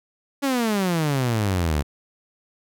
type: exponential sweep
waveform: sawtooth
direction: down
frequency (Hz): 285.4 to 70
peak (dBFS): -16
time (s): 0.42-1.83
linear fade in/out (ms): 20
effects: none